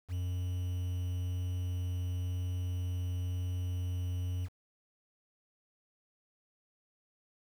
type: tone with quantisation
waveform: triangle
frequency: 89.9 Hz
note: F#2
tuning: 49 cents flat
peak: -30 dBFS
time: 0.08-4.49 s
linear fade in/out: 50 ms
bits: 9
effects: none